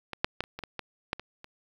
clicks, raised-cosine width 0.3 ms, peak -19 / -7 / -12 / -27 / -22 / -21 / -18 / -12 / -23 / -28 dBFS, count 10, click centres 0.133 / 0.245 / 0.406 / 0.439 / 0.59 / 0.637 / 0.793 / 1.131 / 1.196 / 1.444 s, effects 8-bit

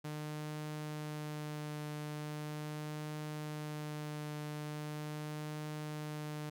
sawtooth tone with vibrato, 151 Hz, D3, 48 cents sharp, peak -36 dBFS, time 0.04-6.5 s, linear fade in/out 10 ms, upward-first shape triangle, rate 0.4 Hz, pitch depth 13 cents each way, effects none

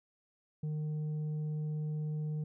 sine tone with tanh clipping, 152.7 Hz, D#3, 32 cents flat, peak -34 dBFS, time 0.63-2.44 s, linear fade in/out 5 ms, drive 4 dB, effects none

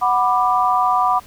sine chord, B minor, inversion second, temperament just, 740.8 / 987.8 / 1185.3 Hz, F#5 / B5 / D6, +2 / 0 / +16 cents, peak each -18 dBFS, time 0.01-1.2 s, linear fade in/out 20 ms, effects pink hiss -45 dBFS RMS until 1.26 s

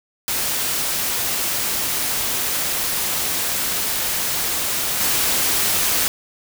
white noise with level steps, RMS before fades -22 / -19 dBFS, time 0.28-6.08 s, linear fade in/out 0 ms, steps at 5 s, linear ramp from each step 5 ms, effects none

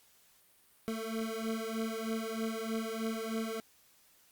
25% pulse beating tone pair, 221.8 / 225 Hz, A3 / A3, +14 / +39 cents, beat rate 3.2 Hz, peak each -33 / -34 dBFS, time 0.88-3.6 s, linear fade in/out 0 ms, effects white hiss -65 dBFS RMS until 4.31 s + Opus 48 kbps

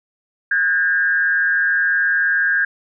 sine tone with frequency modulation, 1617 Hz, G#6, 47 cents flat, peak -14 dBFS, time 0.51-2.65 s, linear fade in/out 5 ms, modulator 149 Hz, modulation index 0.6, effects none

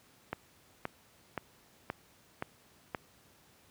click train, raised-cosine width 0.5 ms, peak -19 dBFS, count 6, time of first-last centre 0.33-2.948 s, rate 1.91 Hz, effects pink hiss -63 dBFS RMS until 3.7 s + high-pass 80 Hz 12 dB/octave

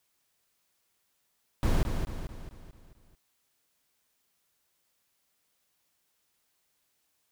brown noise with echo, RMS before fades -24 dBFS, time 1.63-1.83 s, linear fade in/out 0 ms, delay 220 ms, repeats 6, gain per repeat -6 dB, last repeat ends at 3.15 s, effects white hiss -75 dBFS RMS until 7.31 s

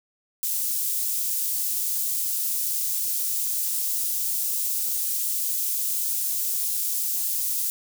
white high-pass noise, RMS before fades -26 dBFS, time 0.43-7.7 s, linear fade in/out 0 ms, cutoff 7500 Hz, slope 12 dB/octave, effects none

